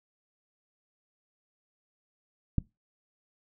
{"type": "click", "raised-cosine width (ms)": 5, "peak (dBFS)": -13, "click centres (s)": 2.583, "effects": ["noise-tail reverb RT60 0.2 s tail -21 dB re dry"]}